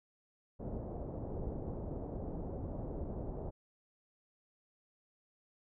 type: low-pass noise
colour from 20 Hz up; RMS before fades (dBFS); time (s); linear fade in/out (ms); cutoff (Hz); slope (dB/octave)
pink; -41; 0.59-3.51; 20; 670; 24
effects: none